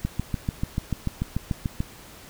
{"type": "click train", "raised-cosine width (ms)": 5, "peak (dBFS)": -12, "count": 13, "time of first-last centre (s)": [0.05, 1.804], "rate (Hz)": 6.84, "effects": ["pink hiss -46 dBFS RMS until 2.29 s"]}